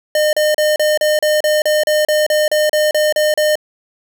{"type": "tone bursts", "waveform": "square", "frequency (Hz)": 608, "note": "D#5", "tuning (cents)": -40, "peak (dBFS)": -12, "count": 16, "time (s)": [0.15, 3.555], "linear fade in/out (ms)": 2, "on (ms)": 180, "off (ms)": 35, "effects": []}